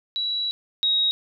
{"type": "tone pair in turn", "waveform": "sine", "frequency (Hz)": [3914, 3792], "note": ["B7", "A#7"], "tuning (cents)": [-16, 29], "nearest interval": "minor second", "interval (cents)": 55, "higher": "first", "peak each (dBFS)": [-23, -18], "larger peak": "second", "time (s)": [[0.16, 0.51], [0.83, 1.11]], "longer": "first", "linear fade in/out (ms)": 0, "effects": []}